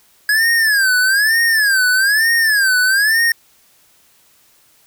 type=tone with vibrato; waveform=square; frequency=1661.2 Hz; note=G#6; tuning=in tune; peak=-12 dBFS; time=0.29-3.32 s; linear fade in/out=2 ms; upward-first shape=sine; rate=1.1 Hz; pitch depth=190 cents each way; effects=white hiss -53 dBFS RMS until 4.86 s